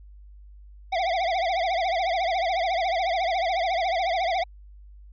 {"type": "tone with vibrato", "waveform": "square", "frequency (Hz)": 713, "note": "F5", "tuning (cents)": 36, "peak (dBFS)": -23, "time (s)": [0.92, 4.44], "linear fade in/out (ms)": 10, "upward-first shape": "triangle", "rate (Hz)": 14, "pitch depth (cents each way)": 180, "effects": ["added 50 Hz sine -44 dBFS peak until 5.12 s", "resampled to 11025 Hz"]}